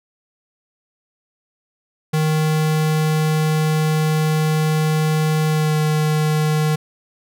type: tone with pitch glide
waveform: square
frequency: 155.56 to 153.68 Hz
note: D#3 to D#3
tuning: 0 to -21 cents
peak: -16 dBFS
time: 2.13-6.76 s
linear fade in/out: 10 ms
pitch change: -21 cents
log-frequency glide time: 5.47-5.75 s
effects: none